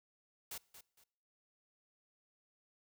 white noise with echo, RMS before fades -45 dBFS, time 0.51-0.58 s, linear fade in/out 5 ms, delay 230 ms, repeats 2, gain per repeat -11 dB, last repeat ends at 1.04 s, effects noise-tail reverb RT60 0.8 s tail -24 dB re dry

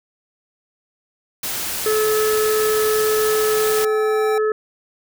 white noise, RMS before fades -25 dBFS, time 1.43-3.85 s, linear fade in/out 5 ms
square tone with exponential growth, 779 Hz, G5, 11 cents flat, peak -25 dBFS, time 1.71-4.38 s, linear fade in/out 2 ms, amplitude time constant 580 ms
harmonic tone, 430.9 Hz, A4, 36 cents flat, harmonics 1 / 3 / 4, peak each -16 / -26 / -31 dBFS, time 1.86-4.52 s, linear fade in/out 2 ms
effects none

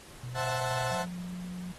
sine tone with vibrato, 123.9 Hz, B2, 6 cents sharp, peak -36 dBFS, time 0.23-0.95 s, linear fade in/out 5 ms, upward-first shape sine, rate 18 Hz, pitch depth 12 cents each way
30% pulse chord, F# half-diminished seventh, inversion second, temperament equal, 523.3 / 659.3 / 740 / 880 Hz, C5 / E5 / F#5 / A5, 0 / 0 / 0 / 0 cents, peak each -34 dBFS, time 0.34-1.06 s, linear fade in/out 50 ms
sine tone with pitch glide, 177.9 to 179.66 Hz, F3 to F3, +32 to +49 cents, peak -36 dBFS, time 0.91-1.73 s, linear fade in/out 20 ms, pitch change +17 cents, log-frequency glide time 1.19-1.32 s
effects pink hiss -51 dBFS RMS until 1.78 s + AAC 32 kbps

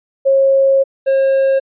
sine / triangle tone pair in turn, 542 / 538.9 Hz, C#5 / C#5, -39 / -49 cents, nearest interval unison, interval 10 cents, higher first, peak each -8 dBFS, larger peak neither, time 0.25-0.84 / 1.06-1.6 s, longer first, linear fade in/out 20 ms, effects resampled to 8000 Hz

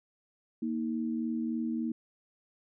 sine tone pair together, 233.3 / 316.7 Hz, A#3 / D#4, +2 / +31 cents, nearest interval perfect fourth, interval 529 cents, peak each -31 / -35 dBFS, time 0.62-1.92 s, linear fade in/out 5 ms, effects none

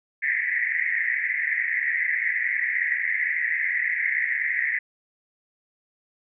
white band-pass noise, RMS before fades -25 dBFS, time 0.22-4.79 s, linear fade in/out 10 ms, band 1800 to 2100 Hz, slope 96 dB/octave, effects none

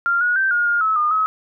sine tone with pitch steps, 1391 / 1452 / 1558 / 1428 / 1416 / 1296 / 1217 / 1280 Hz, F6 / F#6 / G6 / F6 / F6 / E6 / D#6 / D#6, -7 / -33 / -11 / +38 / +23 / -30 / -39 / +49 cents, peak -15 dBFS, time 0.06-1.26 s, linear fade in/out 0 ms, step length 150 ms, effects none

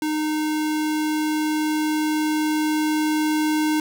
square tone with level ramp, 307.3 Hz, D#4, 21 cents flat, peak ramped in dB -22 to -19 dBFS, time 0.02-3.8 s, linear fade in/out 2 ms, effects none

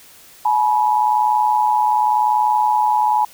sine tone pair together, 852.1 / 973 Hz, G#5 / B5, +44 / -26 cents, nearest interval major second, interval 230 cents, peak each -15 / -17 dBFS, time 0.45-3.25 s, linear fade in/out 5 ms, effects white hiss -45 dBFS RMS until 3.33 s

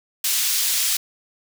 pink high-pass noise, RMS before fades -21 dBFS, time 0.24-0.97 s, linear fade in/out 5 ms, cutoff 3800 Hz, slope 12 dB/octave, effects none

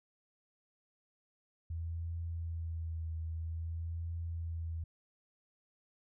sine tone with vibrato, 82.41 Hz, E2, in tune, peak -36 dBFS, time 1.7-4.84 s, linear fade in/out 5 ms, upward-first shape triangle, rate 0.51 Hz, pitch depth 35 cents each way, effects none

